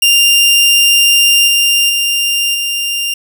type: tone with level steps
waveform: sawtooth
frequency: 2794 Hz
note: F7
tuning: in tune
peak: -3 / -5 / -8 / -11 dBFS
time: 0.02-3.14 s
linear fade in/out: 5 ms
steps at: 1.47 / 1.89 / 2.54 s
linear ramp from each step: 10 ms
effects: none